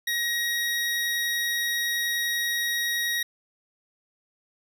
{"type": "tone", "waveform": "25% pulse", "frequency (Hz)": 1891, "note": "A#6", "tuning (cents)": 24, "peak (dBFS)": -21, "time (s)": [0.07, 3.23], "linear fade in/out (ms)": 5, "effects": []}